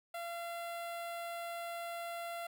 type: tone with notch filter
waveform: sawtooth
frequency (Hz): 684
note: F5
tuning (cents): -36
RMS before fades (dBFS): -42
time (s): 0.14-2.47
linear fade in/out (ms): 5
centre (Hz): 5900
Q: 1.2
effects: none